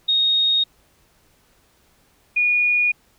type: tone pair in turn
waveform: sine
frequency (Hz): 3729 / 2447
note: A#7 / D#7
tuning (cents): 0 / -29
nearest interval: perfect fifth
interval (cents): 729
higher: first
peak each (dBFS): -15 / -15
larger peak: neither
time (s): 0.08-0.64 / 2.36-2.92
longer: neither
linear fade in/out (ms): 10
effects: pink hiss -59 dBFS RMS until 3.18 s